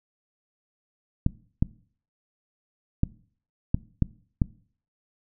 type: clicks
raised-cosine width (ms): 5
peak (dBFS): -8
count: 6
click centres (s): 1.264 / 1.625 / 3.034 / 3.745 / 4.023 / 4.418
effects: noise-tail reverb RT60 0.5 s tail -21 dB re dry